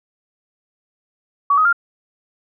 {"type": "tone with pitch steps", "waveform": "sine", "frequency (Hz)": [1134, 1258.3, 1396.1], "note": ["C#6", "D#6", "F6"], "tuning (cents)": [39, 19, -1], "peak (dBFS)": -11, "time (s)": [1.5, 1.728], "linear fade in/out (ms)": 5, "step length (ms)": 76, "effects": []}